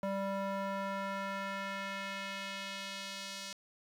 square tone with band-pass filter sweep, 196 Hz, G3, in tune, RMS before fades -39 dBFS, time 0.03-3.53 s, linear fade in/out 2 ms, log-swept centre 660 to 5000 Hz, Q 1.1, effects 10-bit

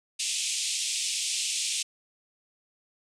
white band-pass noise, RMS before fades -30 dBFS, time 0.19-1.83 s, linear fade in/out 10 ms, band 2400 to 9000 Hz, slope 48 dB/octave, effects none

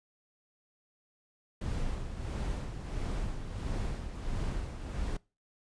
brown noise with tremolo, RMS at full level -33 dBFS, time 1.61-5.17 s, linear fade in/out 5 ms, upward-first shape sine, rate 1.5 Hz, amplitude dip 55%, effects noise-tail reverb RT60 0.3 s tail -23 dB re dry + resampled to 22050 Hz

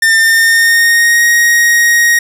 45% pulse tone with pitch glide, 1802 to 1878.5 Hz, A6 to A#6, +41 to +13 cents, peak -6 dBFS, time 0.02-2.19 s, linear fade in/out 5 ms, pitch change +72 cents, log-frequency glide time 0.21-1.24 s, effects none

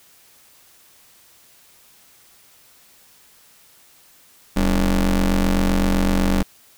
30% pulse ring-modulated tone, 87.31 Hz, F2, in tune, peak -10 dBFS, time 4.56-6.43 s, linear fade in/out 10 ms, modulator 107 Hz, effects white hiss -52 dBFS RMS until 6.77 s

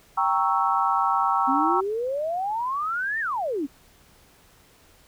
sine chord, G diminished seventh, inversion none, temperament equal, 784 / 932.3 / 1108.7 / 1318.5 Hz, G5 / Bb5 / Db6 / Fb6, 0 / 0 / 0 / 0 cents, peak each -25 dBFS, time 0.17-1.81 s, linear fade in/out 10 ms
sine exponential two-way sweep, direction up then down, 257.5 to 1862 to 257.5 Hz, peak -24 dBFS, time 1.47-3.67 s, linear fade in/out 20 ms, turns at 3.2 s
effects pink hiss -56 dBFS RMS until 5.07 s

